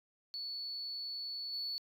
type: tone with level steps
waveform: sine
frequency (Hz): 4435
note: C#8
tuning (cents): 0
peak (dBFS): -38 / -35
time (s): 0.34-1.78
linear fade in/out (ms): 0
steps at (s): 1.52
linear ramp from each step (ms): 20
effects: tanh soft clip ceiling -33 dBFS